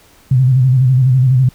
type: tone with vibrato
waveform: sine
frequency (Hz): 129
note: C3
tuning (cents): -24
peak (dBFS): -7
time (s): 0.31-1.49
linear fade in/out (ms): 5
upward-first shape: square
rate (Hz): 12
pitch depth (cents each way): 59
effects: pink hiss -47 dBFS RMS until 1.54 s